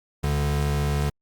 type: tone pair together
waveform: square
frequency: 71.87 / 145 Hz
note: D2 / D3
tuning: -37 / -22 cents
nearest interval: octave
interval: 1215 cents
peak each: -25 dBFS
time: 0.23-1.1 s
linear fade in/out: 10 ms
effects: Opus 48 kbps